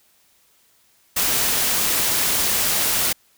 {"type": "noise", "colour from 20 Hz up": "white", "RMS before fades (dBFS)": -20, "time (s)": [1.16, 3.13], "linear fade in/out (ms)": 10, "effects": ["white hiss -59 dBFS RMS until 3.37 s"]}